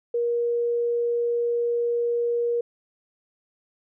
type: tone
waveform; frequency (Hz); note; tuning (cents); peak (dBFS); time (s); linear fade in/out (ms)
sine; 474; A#4; +29; -21; 0.14-2.61; 5
effects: none